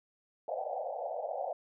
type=band-pass noise; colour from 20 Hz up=white; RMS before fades=-37 dBFS; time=0.48-1.53 s; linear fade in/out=2 ms; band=500 to 810 Hz; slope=96 dB/octave; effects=none